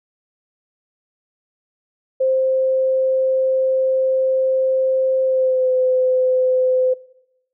sine tone with pitch glide, 524 to 512 Hz, C5 to C5, +2 to -38 cents, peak -14 dBFS, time 2.2-6.94 s, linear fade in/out 10 ms, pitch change -40 cents, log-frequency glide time 5.24-5.7 s, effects noise-tail reverb RT60 0.9 s tail -20 dB re dry

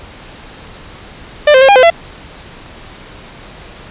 45% pulse tone with pitch steps, 594 / 521 / 537 / 807 / 512 / 674 Hz, D5 / C5 / C5 / G#5 / C5 / E5, +20 / -7 / +45 / -50 / -38 / +38 cents, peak -3 dBFS, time 1.47-1.902 s, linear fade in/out 5 ms, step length 72 ms, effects pink hiss -34 dBFS RMS until 3.9 s + resampled to 8000 Hz

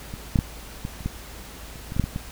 clicks, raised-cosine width 5 ms, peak -20 / -7 / -7 / -16 / -27 / -13 / -27 / -20 / -17 / -6 / -14 / -15 dBFS, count 12, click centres 0.139 / 0.358 / 0.389 / 0.851 / 1.007 / 1.06 / 1.758 / 1.921 / 1.965 / 1.997 / 2.04 / 2.161 s, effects added 55 Hz sine -42 dBFS peak until 2.31 s + pink hiss -42 dBFS RMS until 2.31 s

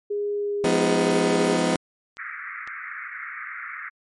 sine tone with pitch glide, 410.9 to 407.1 Hz, G#4 to G#4, -18 to -35 cents, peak -23 dBFS, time 0.1-1.56 s, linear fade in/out 10 ms, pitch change -17 cents, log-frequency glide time 0.33-0.67 s
20% pulse chord, F half-diminished seventh, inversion none, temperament just, 174.61 / 209.5 / 251.4 / 314.3 Hz, F3 / Ab3 / Cb4 / Eb4, 0 / +15 / +31 / +18 cents, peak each -20 / -24 / -19 / -21 dBFS, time 0.64-1.76 s, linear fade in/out 2 ms
click train, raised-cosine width 0.2 ms, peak -24 dBFS, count 4, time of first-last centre 1.16-2.675 s, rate 1.98 Hz
white band-pass noise, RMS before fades -35 dBFS, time 2.18-3.9 s, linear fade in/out 20 ms, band 1200 to 2200 Hz, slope 96 dB/octave
effects MP3 48 kbps

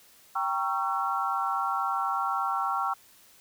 sine chord, G diminished seventh, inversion none, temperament equal with one note detuned, 784 / 932.3 / 1108.7 / 1350.9 Hz, G5 / Bb5 / Db6 / Fb6, 0 / 0 / 0 / +42 cents, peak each -31 / -34 / -31 / -30 dBFS, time 0.35-2.94 s, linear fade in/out 10 ms, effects white hiss -57 dBFS RMS until 3.4 s

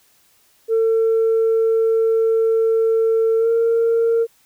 sine tone with pitch glide, 450 to 459.7 Hz, A4 to A#4, +39 to -24 cents, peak -12 dBFS, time 0.68-4.27 s, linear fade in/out 50 ms, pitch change +37 cents, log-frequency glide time 3.38-3.49 s, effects tanh soft clip ceiling -11 dBFS + white hiss -57 dBFS RMS until 4.45 s

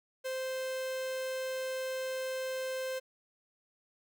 45% pulse tone, 521 Hz, C5, 7 cents flat, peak -34 dBFS, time 0.24-3 s, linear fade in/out 20 ms, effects none

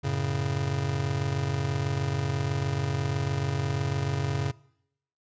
square chord, F# minor, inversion none, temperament just, 92.5 / 111 / 138.75 Hz, F#2 / A2 / C#3, 0 / +16 / +2 cents, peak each -33 / -33 / -29 dBFS, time 0.03-4.52 s, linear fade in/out 20 ms, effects noise-tail reverb RT60 0.8 s tail -23 dB re dry + resampled to 16000 Hz

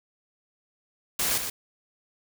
white noise with echo, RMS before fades -26 dBFS, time 1.19-1.38 s, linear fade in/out 5 ms, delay 120 ms, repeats 1, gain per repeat -6 dB, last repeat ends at 1.5 s, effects none

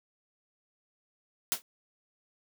white noise with exponential decay, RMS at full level -24 dBFS, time 1.52-1.62 s, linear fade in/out 0 ms, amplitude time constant 21 ms, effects high-pass 200 Hz 12 dB/octave

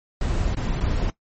brown noise with dropouts, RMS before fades -23 dBFS, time 0.21-1.1 s, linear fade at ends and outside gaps 2 ms, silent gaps 0.548-0.569 / 0.802-0.807 s, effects noise-tail reverb RT60 0.1 s tail -17 dB re dry + MP3 32 kbps

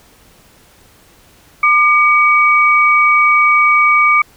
sine tone pair together, 1200 / 2265 Hz, D6 / C#7, +37 / +37 cents, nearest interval major seventh, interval 1100 cents, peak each -10 dBFS, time 1.63-4.22 s, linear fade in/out 5 ms, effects pink hiss -47 dBFS RMS until 4.36 s

